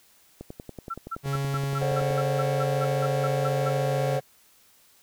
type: click train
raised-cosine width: 2 ms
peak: -24 dBFS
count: 19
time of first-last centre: 0.41-2.108 s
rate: 10.6 Hz
type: tone bursts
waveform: sine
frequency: 1347 Hz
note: E6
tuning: 37 cents sharp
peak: -28 dBFS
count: 14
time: 0.9-3.698 s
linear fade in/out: 10 ms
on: 42 ms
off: 170 ms
type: tone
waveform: 45% pulse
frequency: 138.59 Hz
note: C#3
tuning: in tune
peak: -26 dBFS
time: 1.23-4.21 s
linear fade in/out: 50 ms
type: chord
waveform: triangle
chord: D dominant seventh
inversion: second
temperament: equal with one note detuned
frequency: 440 / 533 / 587.3 / 740 Hz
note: A4 / C5 / D5 / F#5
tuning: 0 / +32 / 0 / 0 cents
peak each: -32 / -26 / -32 / -31 dBFS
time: 1.81-4.2 s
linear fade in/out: 5 ms
effects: white hiss -59 dBFS RMS until 5.02 s